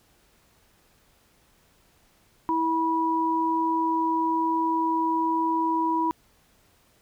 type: tone pair together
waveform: sine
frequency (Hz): 325.4 / 975.1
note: E4 / B5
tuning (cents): -22 / -22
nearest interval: octave + perfect fifth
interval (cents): 1900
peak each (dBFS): -26 / -23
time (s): 2.49-6.11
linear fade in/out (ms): 0
effects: pink hiss -62 dBFS RMS until 7.01 s